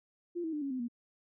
sine tone with pitch steps, 347 / 321.9 / 298.6 / 277 / 257 / 238.4 Hz, F4 / E4 / D4 / C#4 / C4 / A#3, -11 / -41 / +29 / -1 / -31 / +39 cents, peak -33 dBFS, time 0.35-0.884 s, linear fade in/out 20 ms, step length 89 ms, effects none

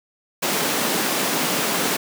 pink high-pass noise, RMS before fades -22 dBFS, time 0.42-1.97 s, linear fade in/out 10 ms, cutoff 190 Hz, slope 24 dB/octave, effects none

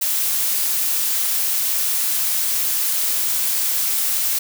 blue noise, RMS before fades -20 dBFS, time 0.01-4.39 s, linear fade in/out 10 ms, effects none

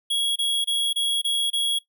square tone bursts, 3322 Hz, G#7, in tune, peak -21 dBFS, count 6, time 0.1-1.79 s, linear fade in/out 10 ms, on 260 ms, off 26 ms, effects noise-tail reverb RT60 0.1 s tail -17 dB re dry

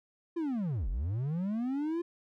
triangle linear two-way sweep, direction down then up, 350 to 38.64 to 350 Hz, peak -28 dBFS, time 0.36-2.02 s, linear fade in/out 10 ms, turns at 0.89 s, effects none

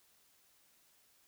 silence, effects white hiss -69 dBFS RMS until 1.27 s

